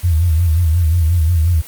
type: tone with vibrato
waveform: sine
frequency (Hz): 83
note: E2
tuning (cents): +12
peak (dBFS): -10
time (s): 0.03-1.62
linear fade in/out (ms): 20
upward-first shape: sine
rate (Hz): 5.6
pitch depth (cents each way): 120
effects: white hiss -36 dBFS RMS until 1.67 s + Opus 32 kbps